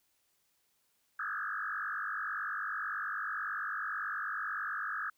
sine tone with frequency modulation, 1464 Hz, F#6, 19 cents flat, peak -34 dBFS, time 1.19-5.1 s, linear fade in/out 5 ms, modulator 49.1 Hz, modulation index 5, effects white hiss -75 dBFS RMS until 5.17 s

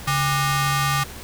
sawtooth ring-modulated tone, 665 Hz, E5, 15 cents sharp, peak -12 dBFS, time 0.07-1.04 s, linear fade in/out 10 ms, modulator 524 Hz, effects added 71 Hz sine -41 dBFS peak until 1.23 s + pink hiss -38 dBFS RMS until 1.23 s

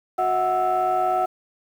sine tone cluster, 366.5 / 641 / 738 / 1316 Hz, F#4 / E5 / F#5 / E6, -16 / -49 / -5 / -3 cents, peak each -28 / -26 / -19 / -27 dBFS, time 0.18-1.26 s, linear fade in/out 10 ms, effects tanh soft clip ceiling -13 dBFS + 8-bit

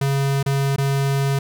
square tone with dropouts, 138.1 Hz, C#3, 6 cents flat, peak -18 dBFS, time 0.01-1.39 s, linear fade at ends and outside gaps 5 ms, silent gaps 0.429-0.461 / 0.762-0.781 s, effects none

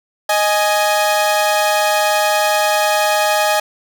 sawtooth tone pair together, 622.3 / 833.2 Hz, D#5 / G#5, 0 / +5 cents, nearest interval perfect fourth, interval 505 cents, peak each -12 dBFS, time 0.29-3.6 s, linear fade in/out 5 ms, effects none

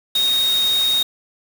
sine tone in noise, 3729 Hz, A#7, in tune, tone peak -15 dBFS, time 0.15-1.03 s, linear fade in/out 5 ms, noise white, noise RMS -28 dBFS, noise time 0.15-1.03 s, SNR +10 dB, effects none

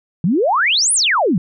sine exponential two-way sweep, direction up then down, 153.6 to 10548 to 153.6 Hz, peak -12 dBFS, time 0.24-1.38 s, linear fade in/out 2 ms, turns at 0.93 s, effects none

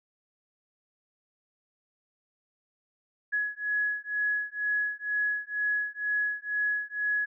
sine beating tone pair, 1682 / 1684.1 Hz, G#6 / G#6, +22 / +24 cents, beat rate 2.1 Hz, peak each -30 dBFS, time 3.32-7.26 s, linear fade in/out 20 ms, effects none

